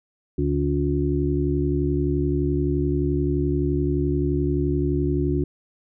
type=harmonic tone; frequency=71.6 Hz; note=D2; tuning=43 cents flat; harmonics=1 / 2 / 4 / 5; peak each=-25 / -25 / -25 / -25 dBFS; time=0.38-5.44 s; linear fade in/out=5 ms; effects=none